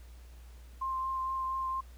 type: tone with vibrato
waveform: sine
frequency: 1053 Hz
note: C6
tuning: 11 cents sharp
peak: -31 dBFS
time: 0.81-1.81 s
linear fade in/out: 10 ms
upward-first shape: triangle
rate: 4.3 Hz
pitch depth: 14 cents each way
effects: added 60 Hz sine -48 dBFS peak until 1.97 s + pink hiss -62 dBFS RMS until 1.97 s